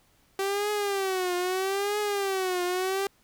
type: tone with vibrato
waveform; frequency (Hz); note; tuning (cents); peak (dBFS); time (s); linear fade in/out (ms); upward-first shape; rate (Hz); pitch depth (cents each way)
sawtooth; 386.1; G4; -26; -22; 0.39-3.07; 2; triangle; 0.78; 150
effects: pink hiss -64 dBFS RMS until 3.23 s

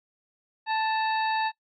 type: harmonic tone with a mistuned harmonic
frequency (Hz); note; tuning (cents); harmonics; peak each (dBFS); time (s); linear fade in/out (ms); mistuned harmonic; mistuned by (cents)
880; A5; 0; 1 / 2 / 3 / 4 / 5; -25 / -32 / -36 / -39 / -41; 0.66-1.52; 50; 4; +140
effects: noise-tail reverb RT60 0.1 s tail -20 dB re dry

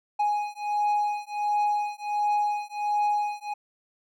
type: beating tone pair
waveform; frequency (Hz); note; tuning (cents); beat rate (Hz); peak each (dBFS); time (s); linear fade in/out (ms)
triangle; 830.6 / 832; G#5 / G#5; 0 / +3; 1.4; -25; 0.19-3.54; 10
effects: none

